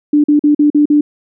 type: tone bursts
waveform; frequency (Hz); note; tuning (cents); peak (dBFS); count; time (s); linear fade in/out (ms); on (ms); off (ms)
sine; 295.2; D4; +9; -6; 6; 0.13-1.01; 5; 110; 44
effects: none